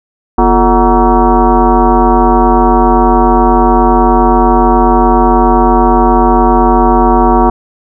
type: tone with frequency modulation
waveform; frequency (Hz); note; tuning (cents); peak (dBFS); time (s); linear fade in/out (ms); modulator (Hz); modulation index
sine; 349.2; F4; 0; -4; 0.38-7.5; 5; 197; 3.7
effects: none